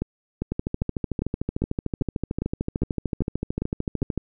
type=two click trains; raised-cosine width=3 ms; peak=-12 / -12 dBFS; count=11 / 50; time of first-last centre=0.02-4.02 / 0.52-4.177 s; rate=2.5 / 13.4 Hz; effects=none